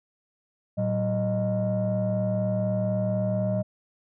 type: tone cluster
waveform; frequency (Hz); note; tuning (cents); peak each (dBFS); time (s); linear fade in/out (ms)
sine; 114 / 189.9 / 618; A#2 / F#3 / D#5; -38 / +45 / -12; -26; 0.77-3.63; 20
effects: tanh soft clip ceiling -18 dBFS

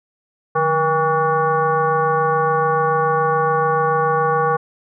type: tone with frequency modulation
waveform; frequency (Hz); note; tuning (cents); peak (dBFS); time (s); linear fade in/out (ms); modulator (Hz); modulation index
sine; 804; G5; +44; -14; 0.55-4.57; 10; 327; 1.6
effects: none

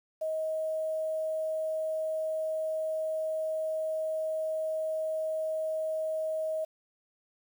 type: tone with quantisation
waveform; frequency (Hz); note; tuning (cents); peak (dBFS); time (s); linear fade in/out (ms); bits
sine; 632; D#5; +27; -29; 0.21-6.65; 10; 9
effects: none

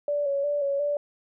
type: tone with vibrato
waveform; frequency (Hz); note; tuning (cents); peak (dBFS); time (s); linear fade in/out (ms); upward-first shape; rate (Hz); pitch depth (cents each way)
sine; 570; C#5; +48; -23; 0.08-0.97; 2; square; 2.8; 35
effects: none

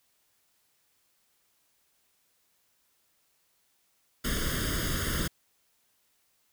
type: noise with comb filter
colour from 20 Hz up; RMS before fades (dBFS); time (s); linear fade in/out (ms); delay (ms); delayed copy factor
pink; -30; 4.24-5.28; 10; 0.6; +0.95
effects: white hiss -71 dBFS RMS until 6.52 s

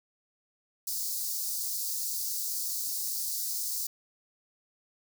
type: high-pass noise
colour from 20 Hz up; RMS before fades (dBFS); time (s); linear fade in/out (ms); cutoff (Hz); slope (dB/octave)
white; -33; 0.87-3.87; 5; 4400; 48
effects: none

